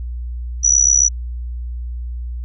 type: tone with amplitude modulation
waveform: sine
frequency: 5900 Hz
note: F#8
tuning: 6 cents flat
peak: -6 dBFS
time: 0.63-1.09 s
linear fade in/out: 20 ms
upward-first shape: sine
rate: 67.3 Hz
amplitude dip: 95%
effects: added 60 Hz sine -23 dBFS peak until 2.44 s